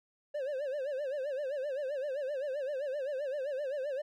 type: tone with vibrato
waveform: triangle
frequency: 554.4 Hz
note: C#5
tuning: in tune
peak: -31 dBFS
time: 0.34-4.02 s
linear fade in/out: 10 ms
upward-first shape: sine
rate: 7.7 Hz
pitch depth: 140 cents each way
effects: none